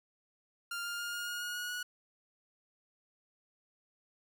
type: tone with pitch steps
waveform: sawtooth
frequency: 1396.9 / 1405.8 / 1414.8 / 1423.8 / 1432.9 / 1442 / 1451.2 / 1460.4 Hz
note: F6 / F6 / F6 / F6 / F6 / F#6 / F#6 / F#6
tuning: 0 / +11 / +22 / +33 / +44 / -45 / -34 / -23 cents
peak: -33 dBFS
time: 0.71-1.83 s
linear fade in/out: 5 ms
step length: 140 ms
effects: none